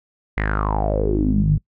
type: tone with low-pass filter sweep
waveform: sawtooth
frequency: 51.9 Hz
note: G#1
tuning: in tune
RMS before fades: -19 dBFS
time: 0.37-1.58 s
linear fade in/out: 5 ms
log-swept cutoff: 2100 to 130 Hz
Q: 8.7
effects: noise-tail reverb RT60 0.1 s tail -23 dB re dry